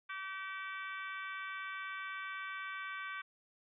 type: harmonic tone with a mistuned harmonic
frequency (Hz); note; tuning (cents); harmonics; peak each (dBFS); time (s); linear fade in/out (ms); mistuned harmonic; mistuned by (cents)
384; G4; -36; 3 / 4 / 5 / 6 / 7 / 8 / 9; -45 / -44 / -50 / -47 / -57 / -58 / -56; 0.09-3.22; 10; 9; +18
effects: none